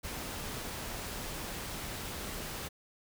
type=noise; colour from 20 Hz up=pink; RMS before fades=-40 dBFS; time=0.03-2.69 s; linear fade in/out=20 ms; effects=none